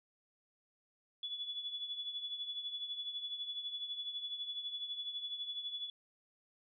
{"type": "tone with tremolo", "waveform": "sine", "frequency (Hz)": 3420, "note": "A7", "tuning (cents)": -50, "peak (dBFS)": -36, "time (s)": [1.23, 5.9], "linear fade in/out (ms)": 2, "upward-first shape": "triangle", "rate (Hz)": 12, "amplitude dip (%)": 70, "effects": []}